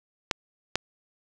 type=clicks; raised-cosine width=0.2 ms; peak=-6 dBFS; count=2; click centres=0.312 / 0.756 s; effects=none